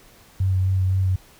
sine tone with vibrato, 94.1 Hz, F#2, 30 cents sharp, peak -17 dBFS, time 0.4-1.16 s, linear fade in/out 5 ms, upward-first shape sine, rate 3.9 Hz, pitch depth 17 cents each way, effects pink hiss -51 dBFS RMS until 1.39 s

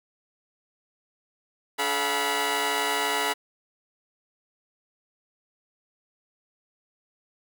15% pulse tone cluster, 288 / 428 / 690 / 752 / 977 Hz, D4 / A4 / F5 / F#5 / B5, -34 / -48 / -21 / +28 / -19 cents, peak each -30 / -23 / -25 / -29 / -21 dBFS, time 1.78-3.34 s, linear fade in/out 20 ms, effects none

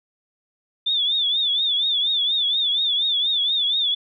sine tone with vibrato, 3530 Hz, A7, 5 cents sharp, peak -18 dBFS, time 0.86-3.95 s, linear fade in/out 10 ms, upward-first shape triangle, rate 4.2 Hz, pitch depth 120 cents each way, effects none

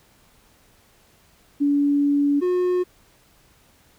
sine / triangle tone pair in turn, 286.1 / 361 Hz, D4 / F#4, -45 / -43 cents, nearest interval major third, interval 402 cents, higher second, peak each -16 dBFS, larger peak neither, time 1.6-2.41 / 2.41-2.84 s, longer first, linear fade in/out 20 ms, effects pink hiss -57 dBFS RMS until 3.98 s

